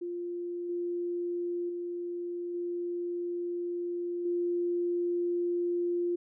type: tone with level steps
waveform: sine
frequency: 349.2 Hz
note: F4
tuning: in tune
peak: -33 / -30 / -33 / -31 / -27 dBFS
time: 0.01-6.16 s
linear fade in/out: 10 ms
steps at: 0.69 / 1.69 / 2.54 / 4.25 s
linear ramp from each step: 5 ms
effects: none